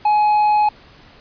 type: tone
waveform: triangle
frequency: 842 Hz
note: G#5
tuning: 24 cents sharp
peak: -10 dBFS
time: 0.05-0.69 s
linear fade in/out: 5 ms
effects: pink hiss -46 dBFS RMS until 1.2 s + resampled to 11025 Hz